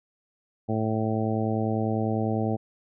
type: harmonic tone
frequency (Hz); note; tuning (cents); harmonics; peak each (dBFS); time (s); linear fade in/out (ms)
110; A2; 0; 1 / 2 / 3 / 4 / 5 / 6 / 7; -28 / -28 / -32 / -33 / -35 / -35 / -34; 0.68-2.57; 20
effects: none